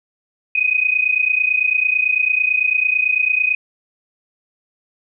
sine tone pair together, 2489 / 2518 Hz, D#7 / D#7, 0 / +20 cents, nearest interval unison, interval 20 cents, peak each -17 dBFS, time 0.55-3.55 s, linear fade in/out 5 ms, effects none

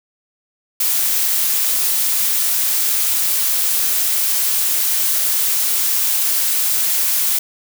blue noise, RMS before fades -17 dBFS, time 0.8-7.39 s, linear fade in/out 5 ms, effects none

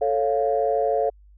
sine chord, A augmented, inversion none, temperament equal with one note detuned, 441.3 / 554.4 / 698.5 Hz, A4 / C#5 / E#5, +5 / 0 / 0 cents, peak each -23 dBFS, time 0.01-1.1 s, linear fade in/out 10 ms, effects tanh soft clip ceiling -9 dBFS + added 50 Hz sine -48 dBFS peak until 1.37 s

